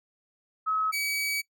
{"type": "tone pair in turn", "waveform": ["sine", "sawtooth"], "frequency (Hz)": [1283, 2277], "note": ["E6", "C#7"], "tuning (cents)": [-47, 46], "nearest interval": "minor seventh", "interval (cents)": 993, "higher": "second", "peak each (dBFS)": -24, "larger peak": "neither", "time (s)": [[0.66, 0.92], [0.92, 1.42]], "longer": "second", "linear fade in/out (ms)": 20, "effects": ["noise-tail reverb RT60 0.1 s tail -21 dB re dry"]}